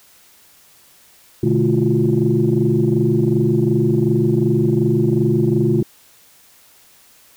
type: tone cluster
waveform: sine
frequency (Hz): 121.8 / 147.2 / 214.2 / 338.5 / 361.2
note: B2 / D3 / A3 / E4 / F#4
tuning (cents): -24 / +4 / -46 / +46 / -42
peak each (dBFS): -19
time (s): 1.43-5.83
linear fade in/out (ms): 5
effects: tanh soft clip ceiling -4 dBFS + white hiss -50 dBFS RMS until 7.36 s